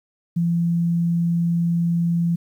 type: tone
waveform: sine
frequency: 170 Hz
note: F3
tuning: 46 cents flat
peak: -17 dBFS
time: 0.36-2.36 s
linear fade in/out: 10 ms
effects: 9-bit